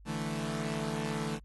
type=chord; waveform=sawtooth; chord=D suspended second; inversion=none; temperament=equal; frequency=146.83 / 164.81 / 220 Hz; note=D3 / E3 / A3; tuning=0 / 0 / 0 cents; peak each=-34 / -34 / -32 dBFS; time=0.05-1.4 s; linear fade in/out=50 ms; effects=added 50 Hz sine -51 dBFS peak until 1.44 s + AAC 32 kbps